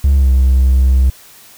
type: tone with pitch glide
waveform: triangle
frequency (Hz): 69.3 to 65.03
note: C#2 to C2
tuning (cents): 0 to -10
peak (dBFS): -4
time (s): 0.04-1.1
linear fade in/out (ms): 5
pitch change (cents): -110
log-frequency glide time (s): 0.16-0.29
effects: tanh soft clip ceiling -2 dBFS + white hiss -41 dBFS RMS until 1.57 s